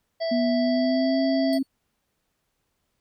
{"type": "harmonic tone", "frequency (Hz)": 659.3, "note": "E5", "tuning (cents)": 0, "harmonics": [1, 3, 5, 7, 8], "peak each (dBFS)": [-24, -39, -44, -36, -47], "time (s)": [0.2, 1.59], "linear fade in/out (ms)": 20}
{"type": "tone with pitch glide", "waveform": "sine", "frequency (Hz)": [243.1, 268.2], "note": ["B3", "C4"], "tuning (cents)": [-27, 43], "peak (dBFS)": -21, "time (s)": [0.31, 1.63], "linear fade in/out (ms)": 10, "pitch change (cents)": 170, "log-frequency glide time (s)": [0.5, 1.2]}
{"type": "tone with exponential decay", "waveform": "sawtooth", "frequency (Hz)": 4435, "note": "C#8", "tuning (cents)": 0, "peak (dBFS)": -30, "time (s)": [1.53, 1.67], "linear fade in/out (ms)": 0, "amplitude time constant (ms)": 30}
{"effects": ["pink hiss -75 dBFS RMS until 3 s"]}